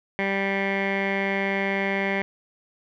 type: tone with low-pass filter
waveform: 15% pulse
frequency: 196 Hz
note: G3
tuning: in tune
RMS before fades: -25 dBFS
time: 0.19-2.22 s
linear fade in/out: 0 ms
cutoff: 2200 Hz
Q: 4.7
effects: none